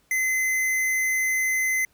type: tone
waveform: square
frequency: 2048 Hz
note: C7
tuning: 38 cents flat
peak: -22 dBFS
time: 0.11-1.85 s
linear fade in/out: 2 ms
effects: pink hiss -64 dBFS RMS until 1.93 s